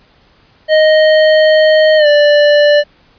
square tone with pitch glide, 622.3 to 587.7 Hz, D#5 to D5, 0 to +1 cents, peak -6 dBFS, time 0.68-2.84 s, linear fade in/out 50 ms, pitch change -99 cents, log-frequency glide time 1.97-2.07 s, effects pink hiss -49 dBFS RMS until 3.18 s + resampled to 11025 Hz

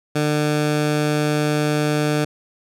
15% pulse tone, 150 Hz, D3, 37 cents sharp, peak -11 dBFS, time 0.15-2.25 s, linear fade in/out 10 ms, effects low-pass 11000 Hz 12 dB/octave

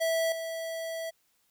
square tone with level steps, 655 Hz, E5, 11 cents flat, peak -26 / -34 dBFS, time 0-1.11 s, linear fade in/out 20 ms, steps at 0.32 s, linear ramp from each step 2 ms, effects white hiss -71 dBFS RMS until 1.5 s

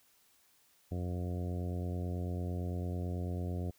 harmonic tone, 89 Hz, F2, 33 cents sharp, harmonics 1 / 2 / 3 / 4 / 5 / 6 / 7 / 8, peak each -35 / -41 / -45 / -47 / -49 / -51 / -52 / -53 dBFS, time 0.91-3.71 s, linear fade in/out 10 ms, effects white hiss -68 dBFS RMS until 3.78 s

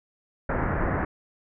pink low-pass noise, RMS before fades -26 dBFS, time 0.49-1.05 s, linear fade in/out 5 ms, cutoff 1900 Hz, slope 48 dB/octave, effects none

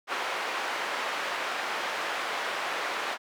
white band-pass noise, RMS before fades -32 dBFS, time 0.07-3.18 s, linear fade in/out 50 ms, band 520 to 1900 Hz, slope 12 dB/octave, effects none

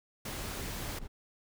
pink noise, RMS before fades -40 dBFS, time 0.25-0.99 s, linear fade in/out 5 ms
brown noise with tremolo, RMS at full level -41 dBFS, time 0.39-1.08 s, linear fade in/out 20 ms, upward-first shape square, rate 4.8 Hz, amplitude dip 55%
effects none

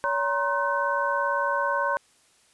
sine tone cluster, 566 / 945 / 1063 / 1520 Hz, C#5 / A#5 / C6 / F#6, +36 / +23 / +27 / +46 cents, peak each -28 dBFS, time 0.04-1.97 s, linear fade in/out 0 ms, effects white hiss -61 dBFS RMS until 2.53 s + resampled to 24000 Hz

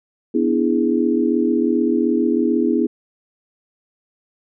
sine chord, E dominant seventh, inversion second, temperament equal, 246.9 / 293.7 / 329.6 / 415.3 Hz, B3 / D4 / E4 / G#4, 0 / 0 / 0 / 0 cents, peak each -19 / -22 / -19 / -22 dBFS, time 0.34-2.87 s, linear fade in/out 10 ms, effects none

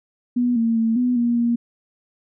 sine tone with pitch steps, 244.4 / 228.7 / 225.6 / 247.7 / 237.6 / 236.1 Hz, B3 / A#3 / A3 / B3 / A#3 / A#3, -18 / -33 / +44 / +5 / +33 / +22 cents, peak -16 dBFS, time 0.36-1.56 s, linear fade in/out 10 ms, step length 200 ms, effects none

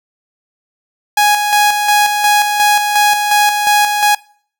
sawtooth tone with tremolo, 830.6 Hz, G#5, in tune, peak -4 dBFS, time 1.17-4.15 s, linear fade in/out 5 ms, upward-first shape square, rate 2.8 Hz, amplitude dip 45%, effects noise-tail reverb RT60 0.5 s tail -23 dB re dry

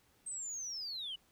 sine linear sweep, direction down, 8372 to 2893 Hz, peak -38 dBFS, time 0.26-1.16 s, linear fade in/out 10 ms, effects tanh soft clip ceiling -35 dBFS + pink hiss -70 dBFS RMS until 1.31 s

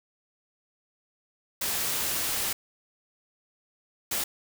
white noise bursts at uneven times, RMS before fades -29 dBFS, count 2, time 1.61-2.53 / 4.11-4.24 s, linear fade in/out 5 ms, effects none

